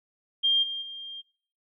sine tone with level steps, 3200 Hz, G7, 35 cents sharp, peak -19 / -30 / -36 dBFS, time 0.43-1.22 s, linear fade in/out 20 ms, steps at 0.62 / 0.81 s, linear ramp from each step 20 ms, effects noise-tail reverb RT60 0.5 s tail -20 dB re dry

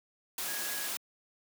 sine tone in noise, 1661.2 Hz, G#6, in tune, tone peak -42 dBFS, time 0.48-0.88 s, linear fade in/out 2 ms, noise white, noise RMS -36 dBFS, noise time 0.38-0.97 s, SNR -9 dB, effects high-pass 200 Hz 12 dB/octave

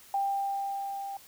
sine tone with level ramp, 792 Hz, G5, 18 cents sharp, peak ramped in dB -25 to -35 dBFS, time 0.14-1.17 s, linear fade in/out 2 ms, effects white hiss -54 dBFS RMS until 1.27 s

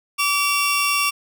sawtooth tone pair together, 1153.3 / 2743 Hz, D6 / F7, -32 / -32 cents, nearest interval octave + minor third, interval 1500 cents, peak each -17 dBFS, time 0.18-1.11 s, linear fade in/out 20 ms, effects none

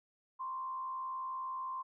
sine tone with frequency modulation, 1046.5 Hz, C6, in tune, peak -37 dBFS, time 0.39-1.83 s, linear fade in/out 20 ms, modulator 71.2 Hz, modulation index 0.43, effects none

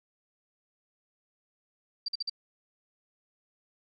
sine tone bursts, 4689 Hz, D8, 4 cents flat, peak -29 dBFS, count 4, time 2.06-2.297 s, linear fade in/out 5 ms, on 24 ms, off 47 ms, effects none

